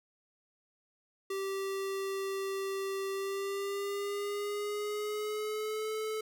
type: tone with pitch glide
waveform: square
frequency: 389.3 to 434.5 Hz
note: G4 to A4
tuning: -12 to -22 cents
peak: -34 dBFS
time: 1.3-6.21 s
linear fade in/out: 5 ms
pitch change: +190 cents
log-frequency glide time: 3.12-5.91 s
effects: none